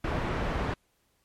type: low-pass noise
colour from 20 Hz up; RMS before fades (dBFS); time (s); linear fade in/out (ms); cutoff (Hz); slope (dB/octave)
pink; -30; 0.04-0.74; 5; 1800; 12
effects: pink hiss -71 dBFS RMS until 1.24 s + MP3 64 kbps